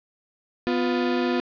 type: tone pair together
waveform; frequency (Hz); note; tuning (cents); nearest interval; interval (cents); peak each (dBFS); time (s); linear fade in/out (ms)
35% pulse; 249.4 / 352.7; B3 / F4; +17 / +17; tritone; 600; -22 / -23; 0.67-1.4; 0
effects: resampled to 11025 Hz + 9-bit